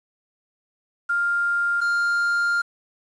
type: tone pair in turn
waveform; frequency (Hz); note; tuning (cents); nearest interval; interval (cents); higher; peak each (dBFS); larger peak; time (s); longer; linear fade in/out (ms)
sine / triangle; 1400 / 1400; F6 / F6; +4 / +4; unison; 0; neither; -19 / -17; second; 1.09-1.81 / 1.81-2.62; second; 10
effects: resampled to 22050 Hz + 8-bit